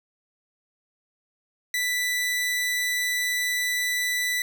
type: tone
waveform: sawtooth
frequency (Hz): 1979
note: B6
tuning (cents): +3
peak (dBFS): -20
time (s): 1.74-4.42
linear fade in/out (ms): 2
effects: none